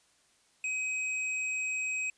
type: tone with hard clipping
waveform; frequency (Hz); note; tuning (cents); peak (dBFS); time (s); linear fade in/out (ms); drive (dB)
triangle; 2529; D#7; +28; -32; 0.64-2.1; 2; 16
effects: white hiss -67 dBFS RMS until 2.17 s + resampled to 22050 Hz